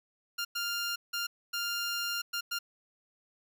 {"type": "tone bursts at uneven times", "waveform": "15% pulse", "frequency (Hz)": 1399, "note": "F6", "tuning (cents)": 3, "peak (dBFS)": -25, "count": 6, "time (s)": [[0.38, 0.45], [0.55, 0.96], [1.13, 1.27], [1.53, 2.22], [2.33, 2.41], [2.51, 2.59]], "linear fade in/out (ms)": 10, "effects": []}